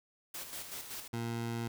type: noise with tremolo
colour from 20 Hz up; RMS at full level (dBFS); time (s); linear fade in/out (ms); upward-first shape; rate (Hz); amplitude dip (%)
white; -42; 0.34-1.08; 5; square; 5.3; 50
type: tone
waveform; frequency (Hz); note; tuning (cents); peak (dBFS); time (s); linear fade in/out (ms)
20% pulse; 116.54; A#2; 0; -30; 1.13-1.68; 5
effects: none